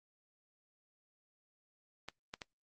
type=clicks; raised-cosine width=0.2 ms; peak=-25 dBFS; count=3; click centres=2.086 / 2.339 / 2.418 s; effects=noise-tail reverb RT60 0.1 s tail -21 dB re dry + Opus 32 kbps